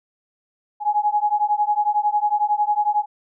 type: beating tone pair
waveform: sine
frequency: 830.6 / 841.6 Hz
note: G#5 / G#5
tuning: 0 / +23 cents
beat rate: 11 Hz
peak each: -20 dBFS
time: 0.8-3.06 s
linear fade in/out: 50 ms
effects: none